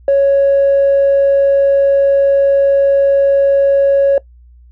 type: tone with tanh clipping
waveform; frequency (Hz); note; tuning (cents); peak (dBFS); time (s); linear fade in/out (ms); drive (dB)
triangle; 554.4; C#5; 0; -7; 0.08-4.18; 2; 5
effects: noise-tail reverb RT60 0.1 s tail -20 dB re dry + added 60 Hz sine -39 dBFS peak until 4.71 s